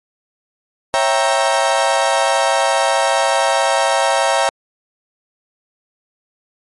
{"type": "chord", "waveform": "35% pulse", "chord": "C# diminished seventh", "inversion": "none", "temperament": "equal with one note detuned", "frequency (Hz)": [548, 659.3, 784, 932.3], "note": ["C#5", "E5", "G5", "Bb5"], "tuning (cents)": [-20, 0, 0, 0], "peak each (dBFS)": -17, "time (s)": [0.94, 4.49], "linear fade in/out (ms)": 0, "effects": ["MP3 48 kbps"]}